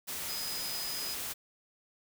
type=tone in noise; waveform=sine; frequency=5000 Hz; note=D#8; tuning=8 cents sharp; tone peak=-38 dBFS; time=0.28-1.15 s; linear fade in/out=20 ms; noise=white; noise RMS=-38 dBFS; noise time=0.07-1.34 s; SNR=-3 dB; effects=none